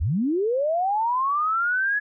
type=linear sweep; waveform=sine; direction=up; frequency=56.9 to 1700 Hz; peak=-20 dBFS; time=0-2 s; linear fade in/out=20 ms; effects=none